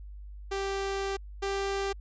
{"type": "tone pair in turn", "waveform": "sawtooth", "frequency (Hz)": [392, 394], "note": ["G4", "G4"], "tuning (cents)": [0, 9], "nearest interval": "unison", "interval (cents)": 9, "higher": "second", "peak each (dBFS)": [-26, -25], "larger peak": "second", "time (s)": [[0.51, 1.17], [1.42, 1.93]], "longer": "first", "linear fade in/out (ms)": 10, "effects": ["added 50 Hz sine -41 dBFS peak until 2 s", "resampled to 16000 Hz"]}